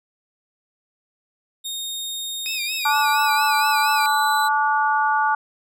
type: tone with pitch glide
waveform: sawtooth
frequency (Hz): 3700 to 3989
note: A#7 to B7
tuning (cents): -14 to +17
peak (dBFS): -24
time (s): 1.64-4.49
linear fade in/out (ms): 20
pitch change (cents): +131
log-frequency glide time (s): 2.63-3.42
type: tone with vibrato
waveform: 30% pulse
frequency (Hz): 2489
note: D#7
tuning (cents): 0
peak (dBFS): -23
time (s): 2.46-4.06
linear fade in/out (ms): 0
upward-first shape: sine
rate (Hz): 4.3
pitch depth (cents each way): 97
type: harmonic tone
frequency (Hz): 290.2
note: D4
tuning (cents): -21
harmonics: 3 / 4 / 5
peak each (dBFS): -19 / -23 / -22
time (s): 2.85-5.35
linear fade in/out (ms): 5
effects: none